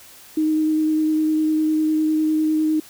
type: tone with vibrato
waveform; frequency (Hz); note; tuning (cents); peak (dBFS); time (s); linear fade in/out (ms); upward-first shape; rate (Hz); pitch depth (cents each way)
sine; 311.1; D#4; 0; -16; 0.37-2.8; 5; sine; 9.9; 11
effects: white hiss -45 dBFS RMS until 2.89 s